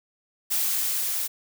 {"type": "noise with level ramp", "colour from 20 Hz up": "blue", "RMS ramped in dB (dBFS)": [-24, -28], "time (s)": [0.5, 1.28], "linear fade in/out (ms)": 20, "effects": []}